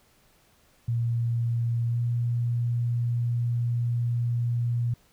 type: tone with pitch glide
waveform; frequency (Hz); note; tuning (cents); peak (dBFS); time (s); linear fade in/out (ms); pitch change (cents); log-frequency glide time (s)
sine; 117.4 to 119.25; A#2 to A#2; +13 to +40; -23; 0.88-4.94; 5; +27; 1.88-1.99
effects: pink hiss -62 dBFS RMS until 5.12 s